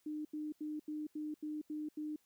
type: tone bursts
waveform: sine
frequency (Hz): 303.7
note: D#4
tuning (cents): -42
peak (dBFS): -38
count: 8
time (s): 0.06-2.161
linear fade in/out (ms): 5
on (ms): 190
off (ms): 83
effects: white hiss -75 dBFS RMS until 2.25 s